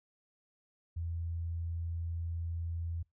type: tone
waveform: sine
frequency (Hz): 83.9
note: E2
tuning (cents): +31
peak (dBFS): -34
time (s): 0.96-3.03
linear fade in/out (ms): 10
effects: noise-tail reverb RT60 0.2 s tail -26 dB re dry